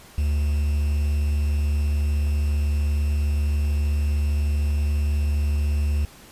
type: tone with quantisation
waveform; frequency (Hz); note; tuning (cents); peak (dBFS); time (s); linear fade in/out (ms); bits
triangle; 73.42; D2; 0; -17; 0.18-6.05; 0; 7
effects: pink hiss -47 dBFS RMS until 6.31 s + resampled to 32000 Hz